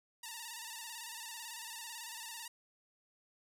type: tone with vibrato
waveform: 5% pulse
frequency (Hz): 919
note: A#5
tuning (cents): -25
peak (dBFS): -32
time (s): 0.23-2.48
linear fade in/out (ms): 5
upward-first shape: square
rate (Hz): 18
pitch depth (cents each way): 59
effects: none